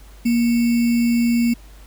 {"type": "tone with sample-and-hold", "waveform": "sine", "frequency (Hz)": 235.7, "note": "A#3", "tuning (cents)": 19, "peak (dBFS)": -14, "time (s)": [0.25, 1.54], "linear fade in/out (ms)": 10, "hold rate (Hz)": 2450, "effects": ["added 50 Hz sine -41 dBFS peak until 1.86 s", "pink hiss -50 dBFS RMS until 1.86 s"]}